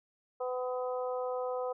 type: harmonic tone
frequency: 252 Hz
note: B3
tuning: 35 cents sharp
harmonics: 2 / 3 / 4 / 5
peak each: -33 / -40 / -43 / -44 dBFS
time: 0.4-1.73 s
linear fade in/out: 10 ms
effects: none